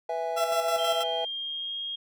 triangle chord, E major, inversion second, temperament just, 494.4 / 659.3 / 824.1 Hz, B4 / E5 / G#5, +2 / 0 / -14 cents, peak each -32 / -29 / -31 dBFS, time 0.09-1.25 s, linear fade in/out 5 ms
30% pulse tone with tremolo, 672 Hz, E5, 33 cents sharp, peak -22 dBFS, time 0.36-1.04 s, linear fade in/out 20 ms, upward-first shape square, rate 6.2 Hz, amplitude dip 45%
sine tone with pitch glide, 3177 to 3251 Hz, G7 to G#7, +23 to -38 cents, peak -31 dBFS, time 0.78-1.96 s, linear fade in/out 10 ms, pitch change +39 cents, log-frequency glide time 1.01-1.75 s
effects none

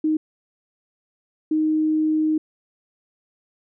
sine tone bursts at uneven times, 311.1 Hz, D#4, in tune, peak -17 dBFS, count 2, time 0.04-0.17 / 1.51-2.38 s, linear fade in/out 5 ms, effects none

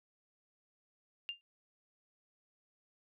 sine tone with exponential decay, 2800 Hz, F7, 4 cents sharp, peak -33 dBFS, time 1.29-1.41 s, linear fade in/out 0 ms, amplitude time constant 24 ms, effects none

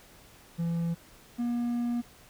triangle tone pair in turn, 168.4 / 239.1 Hz, E3 / A#3, +37 / +44 cents, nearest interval tritone, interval 607 cents, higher second, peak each -25 dBFS, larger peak neither, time 0.58-0.95 / 1.38-2.02 s, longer second, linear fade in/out 20 ms, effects pink hiss -55 dBFS RMS until 2.29 s

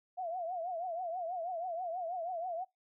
sine tone with vibrato, 698.5 Hz, F5, in tune, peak -35 dBFS, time 0.17-2.65 s, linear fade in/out 20 ms, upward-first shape triangle, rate 6.2 Hz, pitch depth 150 cents each way, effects noise-tail reverb RT60 0.2 s tail -26 dB re dry

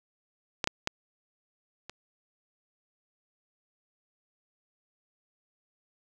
clicks, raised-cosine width 0.2 ms, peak -10 / -8 / -10 / -23 dBFS, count 4, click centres 0.642 / 0.674 / 0.874 / 1.896 s, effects none

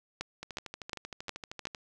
two click trains, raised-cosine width 0.2 ms, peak -23 / -17 dBFS, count 18 / 5, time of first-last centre 0.43-1.748 / 0.21-1.654 s, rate 12.9 / 2.77 Hz, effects none

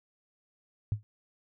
sine tone with exponential decay, 105.6 Hz, G#2, 29 cents sharp, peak -22 dBFS, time 0.92-1.03 s, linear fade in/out 0 ms, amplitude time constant 23 ms, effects none

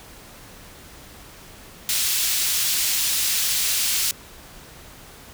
pink high-pass noise, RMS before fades -22 dBFS, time 1.89-4.11 s, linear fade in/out 0 ms, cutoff 3500 Hz, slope 12 dB/octave, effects pink hiss -44 dBFS RMS until 5.33 s

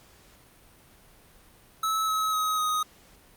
square tone with pitch steps, 1300 / 1283.6 / 1267.4 / 1251.4 Hz, E6 / E6 / D#6 / D#6, -24 / -46 / +32 / +10 cents, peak -25 dBFS, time 1.83-2.83 s, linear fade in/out 5 ms, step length 250 ms, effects pink hiss -56 dBFS RMS until 3.36 s + Opus 48 kbps

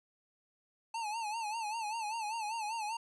square tone with vibrato, 878 Hz, A5, 4 cents flat, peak -36 dBFS, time 0.94-2.97 s, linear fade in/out 5 ms, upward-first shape sine, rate 5.1 Hz, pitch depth 100 cents each way, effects resampled to 24000 Hz

